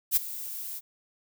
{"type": "noise with ADSR envelope", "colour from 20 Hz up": "violet", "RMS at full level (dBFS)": -20, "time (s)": [0.11, 0.81], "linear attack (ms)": 53, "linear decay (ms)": 17, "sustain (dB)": -17, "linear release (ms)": 37, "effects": []}